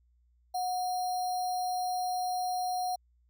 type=tone with sample-and-hold; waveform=sine; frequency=731 Hz; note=F#5; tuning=21 cents flat; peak=-29 dBFS; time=0.54-2.96 s; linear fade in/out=10 ms; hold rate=4900 Hz; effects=added 60 Hz sine -64 dBFS peak until 3.29 s